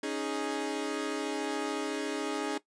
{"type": "chord", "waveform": "sawtooth", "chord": "C# suspended second", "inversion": "none", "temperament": "equal", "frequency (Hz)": [277.2, 311.1, 415.3], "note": ["C#4", "D#4", "G#4"], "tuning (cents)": [0, 0, 0], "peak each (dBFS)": -32, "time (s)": [0.03, 2.58], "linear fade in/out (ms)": 5, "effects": ["noise-tail reverb RT60 0.1 s tail -17 dB re dry", "resampled to 22050 Hz"]}